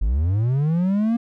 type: linear sweep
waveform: triangle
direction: up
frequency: 44.52 to 237.7 Hz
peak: -15 dBFS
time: 0.01-1.17 s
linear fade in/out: 10 ms
effects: none